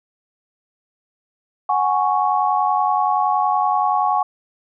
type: chord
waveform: sine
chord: F# suspended second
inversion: none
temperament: equal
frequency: 740 / 830.6 / 1108.7 Hz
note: F#5 / G#5 / C#6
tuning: 0 / 0 / 0 cents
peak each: -20 / -19 / -20 dBFS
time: 1.69-4.23 s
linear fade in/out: 5 ms
effects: none